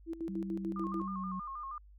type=tone with tremolo; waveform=sine; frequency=329.6 Hz; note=E4; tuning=in tune; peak=-34 dBFS; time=0.06-1.07 s; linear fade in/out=50 ms; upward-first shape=square; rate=6.8 Hz; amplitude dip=75%
type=tone with pitch glide; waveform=sine; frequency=192.9 to 187.08 Hz; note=G3 to F#3; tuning=-28 to +19 cents; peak=-37 dBFS; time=0.28-1.4 s; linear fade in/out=10 ms; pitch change=-53 cents; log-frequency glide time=1.07-1.28 s
type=tone with vibrato; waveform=sine; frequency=1143 Hz; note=D6; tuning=47 cents flat; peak=-39 dBFS; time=0.76-1.78 s; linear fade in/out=2 ms; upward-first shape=square; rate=6.3 Hz; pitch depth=95 cents each way
effects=added 50 Hz sine -54 dBFS peak until 1.98 s